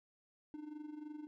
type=tone with amplitude modulation; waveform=triangle; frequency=301.4 Hz; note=D4; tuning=45 cents sharp; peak=-40 dBFS; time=0.54-1.27 s; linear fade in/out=0 ms; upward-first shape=sine; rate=23.2 Hz; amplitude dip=70%; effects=none